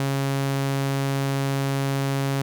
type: tone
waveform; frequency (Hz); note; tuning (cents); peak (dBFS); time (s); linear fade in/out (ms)
sawtooth; 137.3; C#3; -16; -18; 0-2.42; 2
effects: none